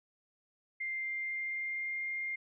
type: tone with pitch glide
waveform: sine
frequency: 2099 to 2115 Hz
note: C7 to C7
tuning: +5 to +18 cents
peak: -34 dBFS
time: 0.8-2.36 s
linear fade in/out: 10 ms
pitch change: +13 cents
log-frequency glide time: 1.07-2.07 s
effects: none